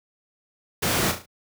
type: noise with echo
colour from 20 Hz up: pink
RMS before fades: -23 dBFS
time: 0.82-1.12 s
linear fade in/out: 10 ms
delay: 35 ms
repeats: 4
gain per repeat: -7 dB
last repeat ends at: 1.26 s
effects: high-pass 80 Hz 12 dB/octave